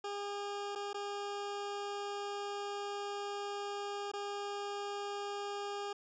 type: tone with dropouts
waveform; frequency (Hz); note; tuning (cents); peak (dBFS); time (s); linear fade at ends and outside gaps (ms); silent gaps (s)
20% pulse; 405.9; G#4; -40; -33; 0.04-5.93; 5; 0.752-0.757 / 0.932-0.943 / 4.117-4.135
effects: resampled to 16000 Hz